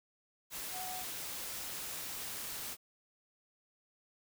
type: tone in noise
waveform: sine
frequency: 739 Hz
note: F#5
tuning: 2 cents flat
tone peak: -43 dBFS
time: 0.71-1.05 s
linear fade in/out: 50 ms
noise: white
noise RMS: -42 dBFS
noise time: 0.5-2.77 s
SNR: -4 dB
effects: none